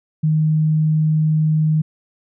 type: tone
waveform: sine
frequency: 155.56 Hz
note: D#3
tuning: in tune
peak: -13 dBFS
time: 0.23-1.82 s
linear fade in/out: 10 ms
effects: none